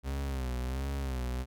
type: tone with vibrato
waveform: 40% pulse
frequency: 65.5 Hz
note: C2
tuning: 2 cents sharp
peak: -31 dBFS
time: 0.03-1.46 s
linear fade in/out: 50 ms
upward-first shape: sine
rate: 1.4 Hz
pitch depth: 100 cents each way
effects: none